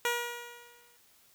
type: tone with exponential decay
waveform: 10% pulse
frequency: 478.1 Hz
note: A#4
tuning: 44 cents sharp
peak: -18 dBFS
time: 0.05-0.97 s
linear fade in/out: 1 ms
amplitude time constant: 200 ms
effects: white hiss -63 dBFS RMS until 1.34 s